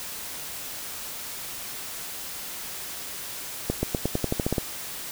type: accelerating click train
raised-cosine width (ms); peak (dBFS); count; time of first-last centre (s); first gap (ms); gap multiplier
2; -10; 11; 3.7-4.582; 130; 0.91
effects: white hiss -36 dBFS RMS until 5.11 s